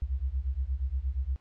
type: beating tone pair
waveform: sine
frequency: 61.74 / 70.24 Hz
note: B1 / C#2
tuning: 0 / +23 cents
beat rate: 8.5 Hz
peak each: -31 / -31 dBFS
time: 0.02-1.36 s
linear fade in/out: 0 ms
effects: pink hiss -68 dBFS RMS until 1.4 s + low-pass 4000 Hz 12 dB/octave